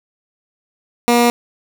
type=tone; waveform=15% pulse; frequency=238.9 Hz; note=A#3; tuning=43 cents sharp; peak=-4 dBFS; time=1.08-1.3 s; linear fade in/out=0 ms; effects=none